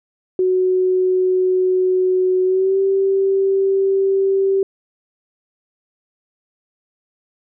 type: tone with pitch glide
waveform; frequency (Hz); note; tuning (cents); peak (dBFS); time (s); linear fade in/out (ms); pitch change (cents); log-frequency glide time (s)
sine; 370 to 388.4; F#4 to G4; 0 to -16; -13; 0.39-4.63; 2; +84; 2.44-2.79
effects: none